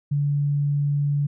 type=tone; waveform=sine; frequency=144 Hz; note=D3; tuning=34 cents flat; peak=-19 dBFS; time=0.11-1.27 s; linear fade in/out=10 ms; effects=none